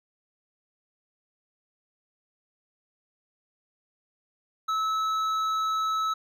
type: tone with hard clipping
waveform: sine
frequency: 1300 Hz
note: E6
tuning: 24 cents flat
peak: -26 dBFS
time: 4.68-6.14 s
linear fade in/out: 10 ms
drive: 7 dB
effects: none